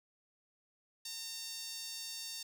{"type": "tone with high-pass filter", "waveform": "sawtooth", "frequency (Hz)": 912, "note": "A#5", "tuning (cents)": -38, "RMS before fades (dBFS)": -44, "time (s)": [1.05, 2.43], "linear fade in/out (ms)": 5, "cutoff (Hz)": 4700, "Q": 2, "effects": []}